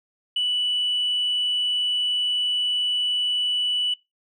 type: tone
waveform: sine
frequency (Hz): 2963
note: F#7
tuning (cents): +2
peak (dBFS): -19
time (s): 0.36-3.94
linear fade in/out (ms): 5
effects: noise-tail reverb RT60 0.2 s tail -22 dB re dry + tanh soft clip ceiling -17 dBFS